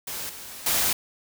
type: noise with level steps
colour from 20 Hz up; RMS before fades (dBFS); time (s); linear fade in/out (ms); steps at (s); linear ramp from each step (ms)
white; -33 / -40 / -23; 0.07-0.93; 5; 0.29 / 0.66; 5
effects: none